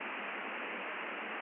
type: band-pass noise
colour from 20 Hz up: white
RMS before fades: -41 dBFS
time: 0-1.41 s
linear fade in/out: 10 ms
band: 190 to 2800 Hz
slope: 96 dB/octave
effects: none